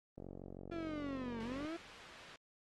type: click train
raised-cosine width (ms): 2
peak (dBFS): -35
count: 69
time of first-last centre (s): 0.18-1.649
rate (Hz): 46.3
type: linear two-way sweep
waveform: 35% pulse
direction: down then up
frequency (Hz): 343.7 to 221.3 to 343.7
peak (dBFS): -39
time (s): 0.71-1.77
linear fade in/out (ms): 10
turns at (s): 1.42
type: noise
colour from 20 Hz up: white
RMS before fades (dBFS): -48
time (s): 1.4-2.36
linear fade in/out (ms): 2
effects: low-pass 3000 Hz 12 dB/octave + Opus 32 kbps